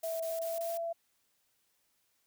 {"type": "tone with pitch glide", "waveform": "sine", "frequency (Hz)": [655, 671.5], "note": ["E5", "E5"], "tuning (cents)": [-11, 32], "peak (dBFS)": -33, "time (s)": [0.03, 0.93], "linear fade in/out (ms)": 10, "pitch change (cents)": 43, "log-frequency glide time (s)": [0.29, 0.72]}
{"type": "noise bursts", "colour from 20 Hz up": "blue", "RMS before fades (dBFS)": -45, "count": 4, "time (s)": [0.03, 0.776], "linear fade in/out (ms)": 5, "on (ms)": 170, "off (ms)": 22}
{"effects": ["white hiss -75 dBFS RMS until 2.26 s"]}